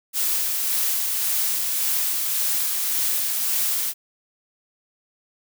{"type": "noise with tremolo", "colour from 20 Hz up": "blue", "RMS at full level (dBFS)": -22, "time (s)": [0.13, 3.94], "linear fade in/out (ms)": 50, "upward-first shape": "sine", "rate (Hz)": 1.8, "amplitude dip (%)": 25, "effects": []}